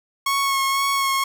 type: tone with vibrato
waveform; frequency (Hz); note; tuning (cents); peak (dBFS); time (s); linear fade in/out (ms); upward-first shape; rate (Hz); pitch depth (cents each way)
sawtooth; 1097; C#6; -18; -15; 0.26-1.24; 5; sine; 2; 19
effects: none